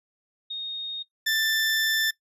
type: tone pair in turn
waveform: sine / 20% pulse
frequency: 3711 / 1770.7 Hz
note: A#7 / A6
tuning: -9 / +10 cents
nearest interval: octave + minor second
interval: 1281 cents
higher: first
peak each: -29 / -17 dBFS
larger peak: second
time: 0.5-1.03 / 1.26-2.11 s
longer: second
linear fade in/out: 10 ms
effects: noise-tail reverb RT60 0.1 s tail -19 dB re dry + resampled to 32000 Hz